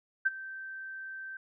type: tone with ADSR envelope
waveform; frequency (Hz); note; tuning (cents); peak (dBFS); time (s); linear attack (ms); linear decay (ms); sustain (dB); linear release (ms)
sine; 1556; G6; -13; -21; 0.25-1.37; 14; 28; -18; 3
effects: none